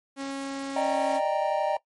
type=tone; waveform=sawtooth; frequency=273.9 Hz; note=C#4; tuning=21 cents flat; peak=-27 dBFS; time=0.16-1.21 s; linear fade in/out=50 ms
type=chord; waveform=triangle; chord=Eb major seventh; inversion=third; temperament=equal with one note detuned; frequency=590.7 / 622.3 / 784 / 932.3 Hz; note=D5 / Eb5 / G5 / Bb5; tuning=+10 / 0 / 0 / 0 cents; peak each=-27 / -27 / -26 / -29 dBFS; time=0.76-1.77 s; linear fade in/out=5 ms
effects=noise-tail reverb RT60 0.1 s tail -19 dB re dry + MP3 48 kbps

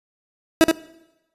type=tone with echo; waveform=30% pulse; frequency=323.5 Hz; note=E4; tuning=32 cents flat; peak=-7 dBFS; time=0.61-0.64 s; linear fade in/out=0 ms; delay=73 ms; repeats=1; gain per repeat=-4 dB; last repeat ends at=0.713 s; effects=noise-tail reverb RT60 1.0 s tail -20 dB re dry + resampled to 32000 Hz

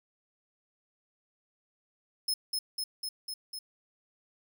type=tone with echo; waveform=sawtooth; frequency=5180 Hz; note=E8; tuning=31 cents flat; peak=-25 dBFS; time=2.28-2.34 s; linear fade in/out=5 ms; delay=250 ms; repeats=5; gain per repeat=-2 dB; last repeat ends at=3.59 s; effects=none

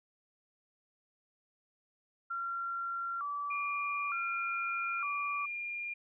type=tone with vibrato; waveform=sine; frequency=1259 Hz; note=D#6; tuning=20 cents sharp; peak=-34 dBFS; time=2.3-5.46 s; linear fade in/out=10 ms; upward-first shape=square; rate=0.55 Hz; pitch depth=150 cents each way
type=tone; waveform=sine; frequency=2407 Hz; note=D7; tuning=42 cents sharp; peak=-36 dBFS; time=3.5-5.94 s; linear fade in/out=10 ms
effects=none

